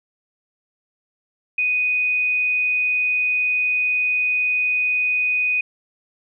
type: tone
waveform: sine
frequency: 2489 Hz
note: D#7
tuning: in tune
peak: -17 dBFS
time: 1.58-5.61 s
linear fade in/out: 5 ms
effects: none